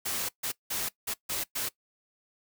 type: noise bursts at uneven times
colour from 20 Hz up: white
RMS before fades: -32 dBFS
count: 6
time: 0.05-0.29 / 0.43-0.52 / 0.7-0.89 / 1.07-1.14 / 1.29-1.44 / 1.55-1.69 s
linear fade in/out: 10 ms
effects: noise-tail reverb RT60 0.1 s tail -20 dB re dry